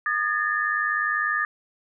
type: tone cluster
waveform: sine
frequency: 1222 / 1704 / 1804 Hz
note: D#6 / G#6 / A6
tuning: -32 / +44 / +43 cents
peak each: -26 dBFS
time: 0.06-1.45 s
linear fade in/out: 2 ms
effects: none